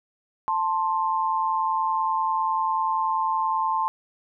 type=tone pair together; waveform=sine; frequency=882.7 / 1053 Hz; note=A5 / C6; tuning=+5 / +11 cents; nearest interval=minor third; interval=306 cents; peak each=-24 dBFS; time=0.48-3.88 s; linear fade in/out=0 ms; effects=none